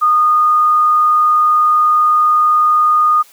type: tone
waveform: sine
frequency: 1228 Hz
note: D#6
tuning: 23 cents flat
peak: -8 dBFS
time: 0.01-3.23 s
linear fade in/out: 20 ms
effects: white hiss -45 dBFS RMS until 3.32 s + high-pass 400 Hz 12 dB/octave